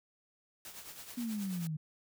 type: noise with tremolo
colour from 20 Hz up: white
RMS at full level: -46 dBFS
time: 0.65-1.67 s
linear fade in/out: 0 ms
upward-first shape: triangle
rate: 9.3 Hz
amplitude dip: 65%
type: exponential sweep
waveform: sine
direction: down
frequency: 246.9 to 150 Hz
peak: -34 dBFS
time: 1.17-1.77 s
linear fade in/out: 10 ms
effects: none